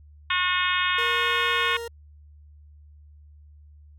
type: harmonic tone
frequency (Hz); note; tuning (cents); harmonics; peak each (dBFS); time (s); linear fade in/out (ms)
362.4; F#4; -36; 3 / 4 / 5 / 6 / 7 / 8 / 9 / 10; -27 / -28 / -29 / -30 / -30 / -31 / -32 / -32; 0.3-1.77; 5
type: tone with pitch glide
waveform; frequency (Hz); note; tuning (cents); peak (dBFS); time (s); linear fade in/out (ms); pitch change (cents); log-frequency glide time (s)
40% pulse; 470.4 to 466.3; A#4 to A#4; +16 to +1; -31; 0.98-1.88; 5; -15; 1.49-1.71
effects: added 74 Hz sine -47 dBFS peak until 3.98 s